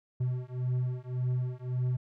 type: beating tone pair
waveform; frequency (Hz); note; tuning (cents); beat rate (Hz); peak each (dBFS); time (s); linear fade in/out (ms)
triangle; 124.9 / 126.7; B2 / B2; +20 / +45; 1.8; -30 / -30; 0.2-1.97; 10
effects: none